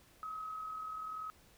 sine tone with amplitude modulation, 1275 Hz, D#6, 42 cents sharp, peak -38 dBFS, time 0.23-1.3 s, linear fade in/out 0 ms, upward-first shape sine, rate 40.6 Hz, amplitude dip 40%, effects pink hiss -64 dBFS RMS until 1.57 s

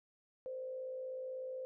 sine tone with frequency modulation, 517 Hz, C5, 21 cents flat, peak -40 dBFS, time 0.46-1.65 s, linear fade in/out 0 ms, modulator 56.2 Hz, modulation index 0.39, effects none

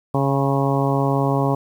harmonic tone with a mistuned harmonic, 138 Hz, C#3, 7 cents flat, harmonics 1 / 2 / 3 / 4 / 5 / 6 / 7 / 8, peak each -20 / -23 / -25 / -26 / -27 / -28 / -28 / -29 dBFS, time 0.14-1.55 s, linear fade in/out 5 ms, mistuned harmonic 8, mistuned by -22 cents, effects 8-bit

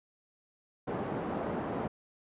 pink band-pass noise, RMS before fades -35 dBFS, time 0.87-1.88 s, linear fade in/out 10 ms, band 160 to 910 Hz, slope 12 dB/octave, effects resampled to 8000 Hz

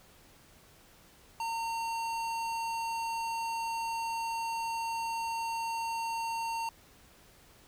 sine tone with hard clipping, 914 Hz, A#5, 34 cents flat, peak -34 dBFS, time 1.4-6.69 s, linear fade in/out 2 ms, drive 17 dB, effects pink hiss -59 dBFS RMS until 7.67 s

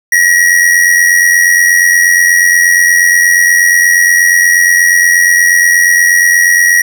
square tone with amplitude modulation, 1907 Hz, A#6, 39 cents sharp, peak -3 dBFS, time 0.12-6.82 s, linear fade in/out 5 ms, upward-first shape sine, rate 88.4 Hz, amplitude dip 55%, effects none

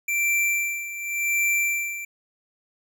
square tone with tremolo, 2349 Hz, D7, in tune, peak -20 dBFS, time 0.08-2.05 s, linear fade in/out 5 ms, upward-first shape sine, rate 0.89 Hz, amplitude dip 75%, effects none

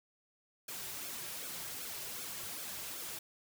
white noise with flanger, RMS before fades -43 dBFS, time 0.68-3.19 s, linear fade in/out 5 ms, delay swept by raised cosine 1 to 4.1 ms, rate 2.6 Hz, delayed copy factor -0.65, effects none

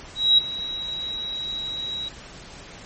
sine tone with ADSR envelope, 3855 Hz, B7, 43 cents flat, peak -11 dBFS, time 0.15-2.09 s, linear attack 230 ms, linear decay 11 ms, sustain -16 dB, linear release 11 ms, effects pink hiss -42 dBFS RMS until 2.85 s + MP3 32 kbps

